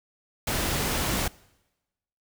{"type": "noise", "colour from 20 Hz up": "pink", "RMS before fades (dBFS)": -27, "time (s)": [0.47, 1.28], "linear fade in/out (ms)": 5, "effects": ["noise-tail reverb RT60 1.0 s tail -23 dB re dry"]}